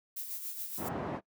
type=noise with tremolo; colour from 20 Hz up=violet; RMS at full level=-38 dBFS; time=0.16-0.89 s; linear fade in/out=10 ms; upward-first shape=sine; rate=7.1 Hz; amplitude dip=50%
type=band-pass noise; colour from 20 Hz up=pink; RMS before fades=-37 dBFS; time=0.77-1.21 s; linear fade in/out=50 ms; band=160 to 1000 Hz; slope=12 dB/octave
effects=noise-tail reverb RT60 0.1 s tail -21 dB re dry